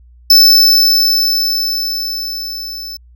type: tone with level ramp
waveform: square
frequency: 5274 Hz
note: E8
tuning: in tune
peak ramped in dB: -3 to -25 dBFS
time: 0.3-2.97 s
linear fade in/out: 5 ms
effects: added 60 Hz sine -40 dBFS peak until 3.15 s